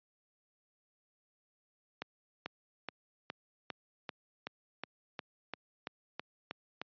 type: accelerating click train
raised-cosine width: 0.3 ms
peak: -22 dBFS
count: 14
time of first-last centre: 2.02-6.816 s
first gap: 440 ms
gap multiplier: 0.97
effects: high-pass 150 Hz 12 dB/octave + resampled to 11025 Hz